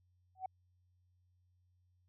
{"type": "tone with exponential growth", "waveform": "sine", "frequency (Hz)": 752, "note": "F#5", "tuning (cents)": 28, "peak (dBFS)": -33, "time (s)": [0.35, 0.46], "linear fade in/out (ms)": 5, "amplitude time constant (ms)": 23, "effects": ["tanh soft clip ceiling -30 dBFS", "added 90 Hz sine -70 dBFS peak until 2.08 s"]}